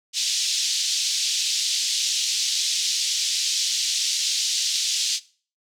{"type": "band-pass noise", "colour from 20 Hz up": "white", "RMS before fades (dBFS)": -24, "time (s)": [0.13, 5.2], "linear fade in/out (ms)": 50, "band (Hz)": [3200, 6400], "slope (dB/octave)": 24, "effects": ["noise-tail reverb RT60 0.4 s tail -19 dB re dry"]}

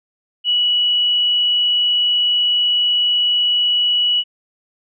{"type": "tone", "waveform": "sine", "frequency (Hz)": 2936, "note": "F#7", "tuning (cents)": -14, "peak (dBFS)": -13, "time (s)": [0.44, 4.24], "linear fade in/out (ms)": 50, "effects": []}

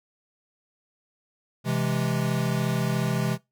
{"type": "chord", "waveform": "square", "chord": "C augmented", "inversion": "none", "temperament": "equal", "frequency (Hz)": [130.81, 164.81, 207.7], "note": ["C3", "E3", "G#3"], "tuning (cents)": [0, 0, 0], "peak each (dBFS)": [-27, -29, -30], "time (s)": [1.64, 3.38], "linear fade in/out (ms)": 50, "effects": ["noise-tail reverb RT60 0.2 s tail -21 dB re dry"]}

